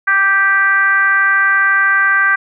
sine tone with frequency modulation, 1568 Hz, G6, in tune, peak -9 dBFS, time 0.07-2.36 s, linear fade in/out 10 ms, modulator 394 Hz, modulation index 0.88, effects none

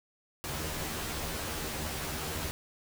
pink noise with comb filter, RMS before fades -36 dBFS, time 0.44-2.51 s, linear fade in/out 0 ms, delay 13 ms, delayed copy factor +0.9, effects none

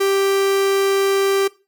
45% pulse tone, 392 Hz, G4, in tune, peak -15 dBFS, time 0-1.48 s, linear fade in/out 10 ms, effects noise-tail reverb RT60 0.3 s tail -20 dB re dry

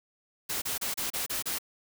white noise bursts, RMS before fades -32 dBFS, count 7, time 0.49-1.586 s, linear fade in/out 10 ms, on 130 ms, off 31 ms, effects none

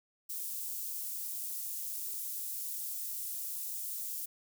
white high-pass noise, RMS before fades -39 dBFS, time 0.29-4.26 s, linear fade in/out 10 ms, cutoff 9000 Hz, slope 12 dB/octave, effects none

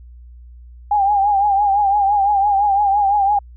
sine tone with vibrato, 807 Hz, G#5, 50 cents flat, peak -12 dBFS, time 0.91-3.39 s, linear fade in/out 5 ms, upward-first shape triangle, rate 5.9 Hz, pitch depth 80 cents each way, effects added 60 Hz sine -37 dBFS peak until 3.56 s

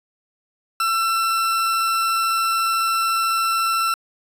40% pulse tone, 1343 Hz, E6, 32 cents sharp, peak -17 dBFS, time 0.8-3.94 s, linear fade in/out 2 ms, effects resampled to 32000 Hz

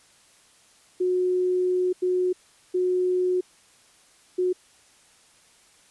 sine tone bursts at uneven times, 364.5 Hz, F#4, 26 cents flat, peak -20 dBFS, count 4, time 1-1.93 / 2.02-2.33 / 2.74-3.41 / 4.38-4.53 s, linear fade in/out 10 ms, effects white hiss -57 dBFS RMS until 5.9 s + resampled to 24000 Hz

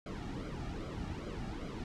brown noise with flanger, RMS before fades -41 dBFS, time 0.06-1.84 s, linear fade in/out 2 ms, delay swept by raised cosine 1.1 to 2 ms, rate 2.5 Hz, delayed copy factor -0.7, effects low-pass 6000 Hz 12 dB/octave

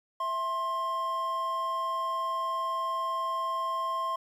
triangle tone pair together, 659.3 / 1058.4 Hz, E5 / C6, 0 / +20 cents, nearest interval minor sixth, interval 820 cents, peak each -36 / -27 dBFS, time 0.2-4.16 s, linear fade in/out 5 ms, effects 10-bit

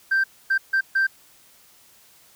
sine tone bursts at uneven times, 1568 Hz, G6, in tune, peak -15 dBFS, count 4, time 0.11-0.24 / 0.5-0.58 / 0.73-0.81 / 0.95-1.07 s, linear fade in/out 10 ms, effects tanh soft clip ceiling -15 dBFS + white hiss -54 dBFS RMS until 2.35 s

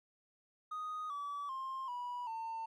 triangle tone with pitch steps, 1244.5 / 1147.8 / 1058.7 / 976.4 / 900.6 Hz, D#6 / D6 / C6 / B5 / A5, 0 / -40 / +20 / -20 / +40 cents, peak -36 dBFS, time 0.71-2.66 s, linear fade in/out 10 ms, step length 390 ms, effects tanh soft clip ceiling -34 dBFS

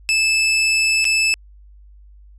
sawtooth tone with dropouts, 2622 Hz, E7, 10 cents flat, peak -11 dBFS, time 0.09-1.34 s, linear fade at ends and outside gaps 0 ms, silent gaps 1.044-1.052 s, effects added 50 Hz sine -42 dBFS peak until 2.38 s + resampled to 22050 Hz

